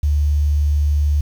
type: tone with quantisation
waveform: sine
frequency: 73.42 Hz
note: D2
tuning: in tune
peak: -13 dBFS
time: 0.03-1.21 s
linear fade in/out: 5 ms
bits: 7
effects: none

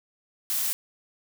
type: noise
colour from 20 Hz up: blue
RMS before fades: -27 dBFS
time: 0.5-0.73 s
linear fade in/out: 0 ms
effects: none

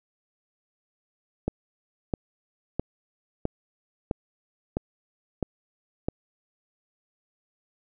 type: click train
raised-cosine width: 2 ms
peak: -12 dBFS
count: 8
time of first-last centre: 1.48-6.085 s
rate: 1.52 Hz
effects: none

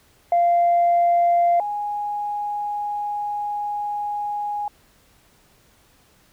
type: tone pair in turn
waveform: sine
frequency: 693 / 827.2 Hz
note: F5 / G#5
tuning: -14 / -7 cents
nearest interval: minor third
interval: 307 cents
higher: second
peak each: -13 / -23 dBFS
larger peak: first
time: 0.32-1.6 / 1.6-4.68 s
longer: second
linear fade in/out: 2 ms
effects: tanh soft clip ceiling -11 dBFS + pink hiss -57 dBFS RMS until 6.32 s

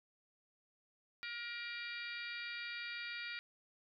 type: harmonic tone with a mistuned harmonic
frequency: 473.8 Hz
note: A#4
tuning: 28 cents sharp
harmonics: 3 / 4 / 5 / 6 / 7 / 8 / 9 / 10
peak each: -48 / -48 / -46 / -55 / -57 / -52 / -60 / -53 dBFS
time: 1.23-3.39 s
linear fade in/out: 0 ms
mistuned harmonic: 10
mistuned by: -23 cents
effects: none

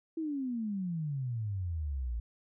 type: exponential sweep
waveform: sine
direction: down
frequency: 331.4 to 55.2 Hz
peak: -32 dBFS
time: 0.17-2.2 s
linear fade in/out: 5 ms
effects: none

